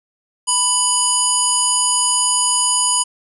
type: harmonic tone with a mistuned harmonic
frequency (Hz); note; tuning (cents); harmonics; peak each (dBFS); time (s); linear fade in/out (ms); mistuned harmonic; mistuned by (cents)
982; B5; -10; 1 / 3 / 5 / 7 / 9 / 10; -22 / -23 / -25 / -21 / -20 / -19; 0.47-3.04; 20; 3; +19
effects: none